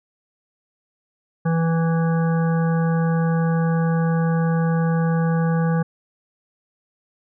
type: harmonic tone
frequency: 164.81 Hz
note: E3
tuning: in tune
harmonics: 1 / 3 / 5 / 7 / 9 / 10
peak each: -17 / -27 / -31 / -34 / -36 / -37 dBFS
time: 1.45-5.83 s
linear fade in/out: 10 ms
effects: none